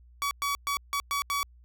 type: tone bursts at uneven times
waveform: sawtooth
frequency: 1135 Hz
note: C#6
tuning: 41 cents sharp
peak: -23 dBFS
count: 6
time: 0.22-0.31 / 0.42-0.55 / 0.67-0.77 / 0.93-1 / 1.11-1.22 / 1.3-1.43 s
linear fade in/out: 0 ms
effects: added 60 Hz sine -52 dBFS peak until 1.64 s